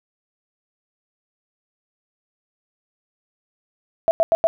sine tone bursts, 659.3 Hz, E5, in tune, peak -12 dBFS, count 4, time 4.08-4.47 s, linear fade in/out 0 ms, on 30 ms, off 90 ms, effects none

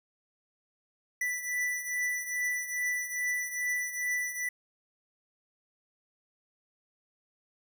square beating tone pair, 1975.5 / 1977.9 Hz, B6 / B6, 0 / +2 cents, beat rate 2.4 Hz, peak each -32 / -37 dBFS, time 1.21-4.49 s, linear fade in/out 5 ms, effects none

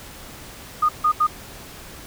sine tone bursts at uneven times, 1229 Hz, D#6, 22 cents flat, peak -14 dBFS, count 3, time 0.82-0.89 / 1.04-1.12 / 1.2-1.27 s, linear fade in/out 10 ms, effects pink hiss -40 dBFS RMS until 2.06 s

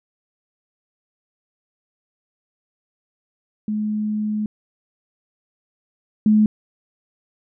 sine tone pair in turn, 212.5 / 213.7 Hz, G#3 / G#3, +40 / +50 cents, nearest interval unison, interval 10 cents, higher second, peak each -20 / -11 dBFS, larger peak second, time 3.68-4.46 / 6.26-6.46 s, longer first, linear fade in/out 2 ms, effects none

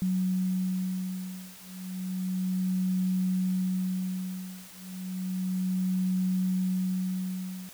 sine beating tone pair, 185 / 185.32 Hz, F#3 / F#3, 0 / +3 cents, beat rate 0.32 Hz, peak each -30 dBFS, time 0.02-7.69 s, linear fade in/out 0 ms, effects white hiss -49 dBFS RMS until 7.73 s

